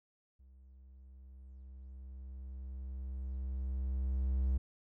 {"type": "tone with level ramp", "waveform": "triangle", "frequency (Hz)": 65.1, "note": "C2", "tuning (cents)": -8, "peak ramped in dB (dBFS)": [-55, -26], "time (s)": [0.39, 4.58], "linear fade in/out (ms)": 10, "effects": []}